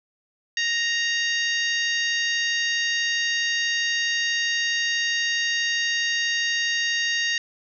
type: harmonic tone with a mistuned harmonic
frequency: 932.3 Hz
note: A#5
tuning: in tune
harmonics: 2 / 3 / 4 / 5 / 6 / 7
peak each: -24 / -28 / -30 / -32 / -34 / -35 dBFS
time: 0.57-7.38 s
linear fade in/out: 2 ms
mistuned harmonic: 7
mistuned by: -16 cents
effects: none